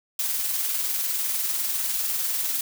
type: noise with tremolo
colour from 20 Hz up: blue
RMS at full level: -25 dBFS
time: 0.19-2.61 s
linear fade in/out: 2 ms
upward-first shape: square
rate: 20 Hz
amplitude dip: 30%
effects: none